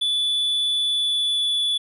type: tone with pitch glide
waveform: triangle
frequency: 3464 to 3444 Hz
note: A7 to A7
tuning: -28 to -38 cents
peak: -18 dBFS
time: 0.01-1.78 s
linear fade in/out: 10 ms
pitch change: -10 cents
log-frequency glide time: 0.79-1.55 s
effects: resampled to 32000 Hz